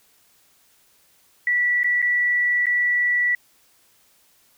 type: tone with dropouts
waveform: sine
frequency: 1954 Hz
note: B6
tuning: 19 cents flat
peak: -17 dBFS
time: 1.47-3.35 s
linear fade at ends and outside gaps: 2 ms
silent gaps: 1.833-1.843 / 2.018-2.025 / 2.658-2.667 s
effects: white hiss -59 dBFS RMS until 4.57 s